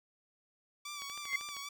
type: tone with vibrato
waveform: 10% pulse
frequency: 1150 Hz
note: D6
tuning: 37 cents flat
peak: -33 dBFS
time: 0.85-1.69 s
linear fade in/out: 5 ms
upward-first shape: sine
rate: 3.7 Hz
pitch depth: 51 cents each way
type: click train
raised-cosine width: 0.2 ms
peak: -31 dBFS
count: 8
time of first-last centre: 1.02-1.567 s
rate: 12.8 Hz
type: tone with exponential growth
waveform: sine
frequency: 2093 Hz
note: C7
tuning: in tune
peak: -26 dBFS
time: 1.22-1.36 s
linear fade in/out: 5 ms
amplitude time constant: 29 ms
effects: none